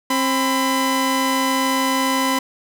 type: tone pair together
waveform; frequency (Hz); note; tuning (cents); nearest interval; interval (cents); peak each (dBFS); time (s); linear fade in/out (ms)
sawtooth; 266 / 1004.3; C4 / B5; +29 / +29; octave + major seventh; 2300; -16; 0.1-2.39; 5
effects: none